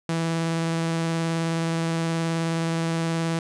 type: tone with vibrato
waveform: sawtooth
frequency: 164.81 Hz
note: E3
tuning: in tune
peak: -19 dBFS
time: 0.09-3.39 s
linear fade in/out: 2 ms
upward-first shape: sine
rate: 19 Hz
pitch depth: 11 cents each way
effects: resampled to 22050 Hz